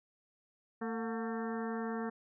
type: harmonic tone with a mistuned harmonic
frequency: 225.5 Hz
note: A3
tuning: 43 cents sharp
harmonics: 1 / 2 / 3 / 4 / 5 / 6 / 7 / 8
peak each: -37 / -40 / -46 / -47 / -48 / -49 / -50 / -50 dBFS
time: 0.81-2.1 s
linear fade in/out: 10 ms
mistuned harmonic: 3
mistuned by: +95 cents
effects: none